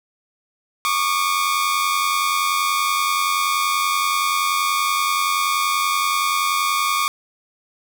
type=tone pair together; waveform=sawtooth; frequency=1113.5 / 1204 Hz; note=C#6 / D6; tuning=+7 / +43 cents; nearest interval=minor second; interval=136 cents; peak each=-17 / -17 dBFS; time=0.85-7.08 s; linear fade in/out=0 ms; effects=none